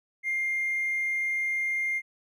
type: tone with hard clipping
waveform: sine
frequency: 2111 Hz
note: C7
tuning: 15 cents sharp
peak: -26 dBFS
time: 0.23-2.02 s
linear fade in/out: 50 ms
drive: 1 dB
effects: none